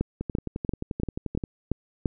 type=two click trains; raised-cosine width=3 ms; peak=-11 / -17 dBFS; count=7 / 15; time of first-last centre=0.01-2.058 / 0.21-1.438 s; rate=2.93 / 11.4 Hz; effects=none